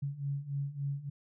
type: beating tone pair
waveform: sine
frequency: 138.59 / 142.09 Hz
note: C#3 / C#3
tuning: 0 / +43 cents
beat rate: 3.5 Hz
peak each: -38 / -35 dBFS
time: 0.02-1.1 s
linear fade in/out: 10 ms
effects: none